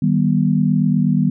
sine chord, Eb augmented, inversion none, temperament just, 155.56 / 194.45 / 243.1 Hz, Eb3 / G3 / B3, 0 / -14 / -27 cents, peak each -17 / -17 / -18 dBFS, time 0.02-1.3 s, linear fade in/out 5 ms, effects none

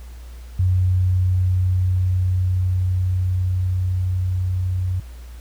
sine tone with level ramp, 92 Hz, F#2, 9 cents flat, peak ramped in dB -14 to -19 dBFS, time 0.59-5 s, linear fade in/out 5 ms, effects added 60 Hz sine -34 dBFS peak until 5.4 s + pink hiss -50 dBFS RMS until 5.4 s

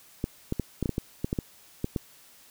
clicks, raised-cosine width 3 ms, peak -14 dBFS, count 12, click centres 0.241 / 0.524 / 0.597 / 0.827 / 0.858 / 0.893 / 0.981 / 1.245 / 1.329 / 1.388 / 1.844 / 1.962 s, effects white hiss -55 dBFS RMS until 2.5 s

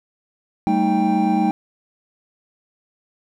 triangle tone cluster, 194.3 / 222.5 / 312.6 / 790 Hz, G3 / A3 / D#4 / G5, -15 / +20 / +8 / +13 cents, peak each -19 dBFS, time 0.67-1.51 s, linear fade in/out 0 ms, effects none

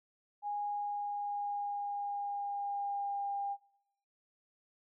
sine tone with pitch glide, 823 to 802.3 Hz, G#5 to G5, -16 to +40 cents, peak -34 dBFS, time 0.42-3.57 s, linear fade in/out 50 ms, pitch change -44 cents, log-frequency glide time 0.6-3.34 s, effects noise-tail reverb RT60 0.9 s tail -21 dB re dry

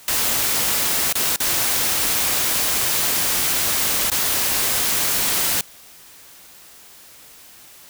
white noise with dropouts, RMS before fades -20 dBFS, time 0.08-5.61 s, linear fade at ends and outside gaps 2 ms, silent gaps 1.127-1.153 / 1.361-1.402 / 4.101-4.116 s, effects white hiss -45 dBFS RMS until 7.89 s

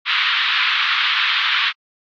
white band-pass noise, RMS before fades -18 dBFS, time 0.05-1.73 s, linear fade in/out 50 ms, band 1100 to 3800 Hz, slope 48 dB/octave, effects AAC 64 kbps

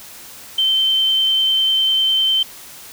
sine tone with vibrato, 3100 Hz, G7, 20 cents flat, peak -13 dBFS, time 0.58-2.43 s, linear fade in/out 5 ms, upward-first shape sine, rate 10 Hz, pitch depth 10 cents each way, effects white hiss -38 dBFS RMS until 2.92 s

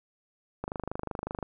click train, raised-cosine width 1 ms, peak -19 dBFS, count 21, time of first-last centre 0.64-1.427 s, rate 25.4 Hz, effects none

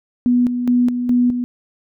sine tone with tremolo, 245.3 Hz, B3, 12 cents flat, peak -11 dBFS, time 0.26-1.44 s, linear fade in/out 0 ms, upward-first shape square, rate 2.4 Hz, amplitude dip 55%, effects none

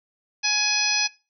harmonic tone, 839 Hz, G#5, 17 cents sharp, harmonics 1 / 2 / 3 / 4 / 5 / 6 / 7, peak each -33 / -31 / -24 / -34 / -28 / -25 / -27 dBFS, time 0.43-1.08 s, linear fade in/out 20 ms, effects noise-tail reverb RT60 0.3 s tail -21 dB re dry

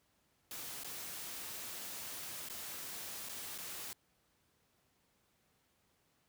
white noise with dropouts, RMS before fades -45 dBFS, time 0.51-3.93 s, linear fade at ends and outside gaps 1 ms, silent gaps 0.835-0.845 / 2.487-2.498 / 3.288-3.293 / 3.579-3.585 s, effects pink hiss -75 dBFS RMS until 6.28 s + high-pass 60 Hz 12 dB/octave

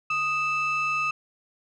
sine tone pair together, 1244.5 / 2637 Hz, D#6 / E7, 0 / 0 cents, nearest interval octave + minor second, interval 1300 cents, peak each -24 dBFS, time 0.1-1.11 s, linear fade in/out 5 ms, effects tanh soft clip ceiling -20 dBFS

